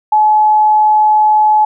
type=tone; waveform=sine; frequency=854 Hz; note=G#5; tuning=48 cents sharp; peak=-6 dBFS; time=0.12-1.65 s; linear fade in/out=5 ms; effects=none